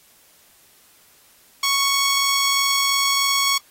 10% pulse tone, 1108.7 Hz, C#6, in tune, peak -9 dBFS, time 1.63-3.58 s, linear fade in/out 5 ms, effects white hiss -54 dBFS RMS until 3.7 s + AAC 48 kbps

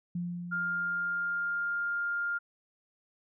sine tone with exponential decay, 174.8 Hz, F3, 2 cents sharp, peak -30 dBFS, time 0.15-1.99 s, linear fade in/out 5 ms, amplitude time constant 400 ms
sine tone, 1404 Hz, F6, 9 cents sharp, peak -29 dBFS, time 0.51-2.39 s, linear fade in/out 20 ms
effects none

